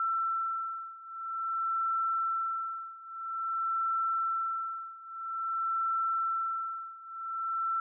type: beating tone pair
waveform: sine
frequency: 1339 / 1339.5 Hz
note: E6 / E6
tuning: +27 / +27 cents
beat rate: 0.5 Hz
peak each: -32 / -34 dBFS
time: 0-7.8 s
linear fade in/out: 2 ms
effects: none